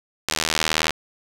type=tone with band-pass filter sweep; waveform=sawtooth; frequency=79 Hz; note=D#2; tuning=27 cents sharp; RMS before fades=-24 dBFS; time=0.28-0.91 s; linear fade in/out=5 ms; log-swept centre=5600 to 3300 Hz; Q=0.8; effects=7-bit